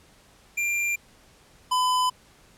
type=tone pair in turn; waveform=square; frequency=2382 / 1006.7 Hz; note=D7 / B5; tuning=+24 / +33 cents; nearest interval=octave + minor third; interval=1491 cents; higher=first; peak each=-24 / -21 dBFS; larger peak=second; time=0.57-0.96 / 1.71-2.1 s; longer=neither; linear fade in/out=10 ms; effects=pink hiss -56 dBFS RMS until 2.57 s + low-pass 11000 Hz 12 dB/octave